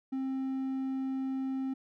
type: tone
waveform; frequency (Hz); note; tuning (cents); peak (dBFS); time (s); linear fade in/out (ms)
triangle; 265.2; C4; +23; -29; 0.12-1.74; 10
effects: none